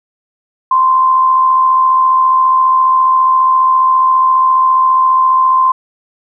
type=tone with amplitude modulation; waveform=sine; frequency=1041 Hz; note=C6; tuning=9 cents flat; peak=-5 dBFS; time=0.71-5.72 s; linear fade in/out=5 ms; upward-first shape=sine; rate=74.7 Hz; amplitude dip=35%; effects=none